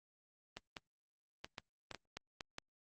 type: clicks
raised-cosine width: 0.2 ms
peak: -26 dBFS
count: 9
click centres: 0.57 / 0.768 / 1.445 / 1.582 / 1.913 / 1.947 / 2.17 / 2.408 / 2.584 s
effects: Opus 32 kbps